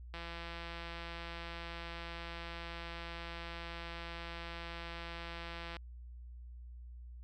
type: click train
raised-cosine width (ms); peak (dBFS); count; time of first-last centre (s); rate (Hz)
0.3; -29; 952; 0.14-5.767; 169
effects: added 60 Hz sine -47 dBFS peak until 7.23 s